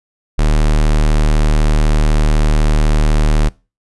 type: tone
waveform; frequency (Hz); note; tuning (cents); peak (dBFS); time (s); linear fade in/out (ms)
square; 38; D#1; -40; -10; 0.38-3.49; 10
effects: noise-tail reverb RT60 0.3 s tail -23 dB re dry + resampled to 24000 Hz

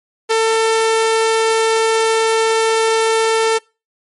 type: tone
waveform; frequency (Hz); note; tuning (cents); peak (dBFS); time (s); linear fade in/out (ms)
sawtooth; 447.3; A4; +28; -8; 0.29-3.59; 20
effects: noise-tail reverb RT60 0.3 s tail -25 dB re dry + MP3 48 kbps

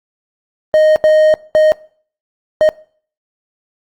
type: tone bursts at uneven times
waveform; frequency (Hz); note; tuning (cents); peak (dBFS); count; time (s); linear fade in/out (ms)
triangle; 620; D#5; -6; -4; 4; 0.74-0.96 / 1.04-1.34 / 1.55-1.72 / 2.61-2.69; 0
effects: noise-tail reverb RT60 0.5 s tail -23 dB re dry + Opus 24 kbps

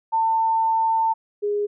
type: tone pair in turn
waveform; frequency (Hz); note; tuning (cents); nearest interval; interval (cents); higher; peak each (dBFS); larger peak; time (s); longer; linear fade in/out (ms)
sine; 897 / 412.5; A5 / G#4; +33 / -12; octave + minor second; 1345; first; -17 / -20; first; 0.12-1.14 / 1.42-1.67; first; 20
effects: none

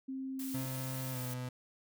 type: tone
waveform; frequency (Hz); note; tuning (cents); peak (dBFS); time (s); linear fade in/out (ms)
sine; 265.2; C4; +23; -37; 0.08-0.66; 10
type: noise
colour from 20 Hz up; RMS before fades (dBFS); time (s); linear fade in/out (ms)
blue; -45; 0.39-1.34; 5
type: tone with pitch glide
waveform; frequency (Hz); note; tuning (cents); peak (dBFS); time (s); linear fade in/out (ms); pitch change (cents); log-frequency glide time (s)
35% pulse; 130.81 to 125.77; C3 to B2; 0 to +32; -36; 0.54-1.49; 5; -68; 1.11-1.19
effects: none

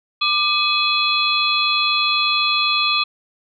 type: tone cluster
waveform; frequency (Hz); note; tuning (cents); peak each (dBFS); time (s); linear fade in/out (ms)
sine; 1191 / 2536 / 3394 / 4104; D6 / D#7 / G#7 / C8; +24 / +32 / +37 / -34; -21; 0.21-3.04; 10
effects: none

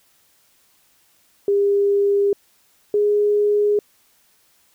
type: tone pair in turn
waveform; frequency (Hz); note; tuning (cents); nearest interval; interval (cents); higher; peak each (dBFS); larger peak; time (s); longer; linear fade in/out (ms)
sine; 402.3 / 414.3; G4 / G#4; +45 / -4; minor second; 51; second; -14; neither; 1.48-2.33 / 2.94-3.79; neither; 2
effects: white hiss -59 dBFS RMS until 4.74 s

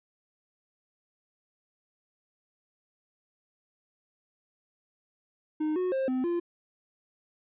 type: tone with pitch steps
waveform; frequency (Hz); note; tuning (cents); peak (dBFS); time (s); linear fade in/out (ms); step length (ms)
triangle; 308 / 365.8 / 531 / 257.1 / 345.6; D#4 / F#4 / C5 / C4 / F4; -17 / -20 / +25 / -30 / -18; -24; 5.6-6.4; 10; 160
effects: resampled to 8000 Hz

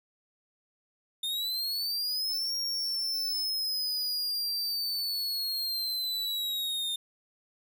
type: linear two-way sweep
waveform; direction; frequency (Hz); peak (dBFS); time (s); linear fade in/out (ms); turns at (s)
45% pulse; up then down; 3626 to 5588 to 3626; -29; 1.23-6.96; 5; 2.56
effects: none

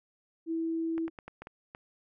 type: tone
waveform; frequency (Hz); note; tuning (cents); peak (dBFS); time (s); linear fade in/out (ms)
sine; 327.5; E4; -11; -29; 0.46-1.1; 50
type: clicks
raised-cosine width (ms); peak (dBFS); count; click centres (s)
0.5; -28; 7; 0.98 / 1.08 / 1.188 / 1.28 / 1.42 / 1.471 / 1.749
effects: none

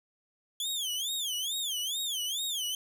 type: tone with vibrato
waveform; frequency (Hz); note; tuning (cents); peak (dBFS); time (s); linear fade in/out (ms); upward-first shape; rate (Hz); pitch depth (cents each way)
sawtooth; 3322; G#7; 0; -28; 0.6-2.75; 2; sine; 2.3; 220
effects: none

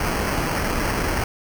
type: noise with sample-and-hold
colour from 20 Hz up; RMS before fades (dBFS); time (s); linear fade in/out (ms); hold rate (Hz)
pink; -23; 0-1.24; 2; 3675
effects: none

